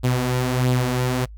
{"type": "tone with flanger", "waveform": "sawtooth", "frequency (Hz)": 126.1, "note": "B2", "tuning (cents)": 36, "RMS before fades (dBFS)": -21, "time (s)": [0.03, 1.26], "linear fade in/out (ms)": 20, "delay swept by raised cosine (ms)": [0.24, 5.84], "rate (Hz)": 1.5, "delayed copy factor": 0.5, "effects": ["noise-tail reverb RT60 0.1 s tail -24 dB re dry", "added 53 Hz sine -36 dBFS peak until 1.37 s"]}